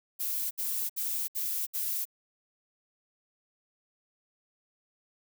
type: noise bursts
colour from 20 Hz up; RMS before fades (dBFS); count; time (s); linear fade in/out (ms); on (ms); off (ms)
violet; -32; 5; 0.19-2.054; 20; 320; 66
effects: none